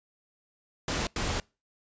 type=noise bursts at uneven times; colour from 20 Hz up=pink; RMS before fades=-30 dBFS; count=2; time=0.88-1.07 / 1.16-1.4 s; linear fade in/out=2 ms; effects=noise-tail reverb RT60 0.3 s tail -26 dB re dry + resampled to 16000 Hz